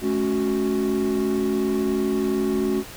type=chord; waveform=triangle; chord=F# minor; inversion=first; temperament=equal with one note detuned; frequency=214.4 / 277.2 / 370 Hz; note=A3 / C#4 / F#4; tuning=-45 / 0 / 0 cents; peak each=-23 / -24 / -21 dBFS; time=0.01-2.84 s; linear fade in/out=50 ms; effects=pink hiss -39 dBFS RMS until 2.96 s